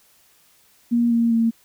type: tone with pitch steps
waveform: sine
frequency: 236.6 / 232.5 / 228.5 Hz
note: A#3 / A#3 / A#3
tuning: +26 / -4 / -34 cents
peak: -15 dBFS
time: 0.91-1.51 s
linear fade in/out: 20 ms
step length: 200 ms
effects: white hiss -57 dBFS RMS until 1.64 s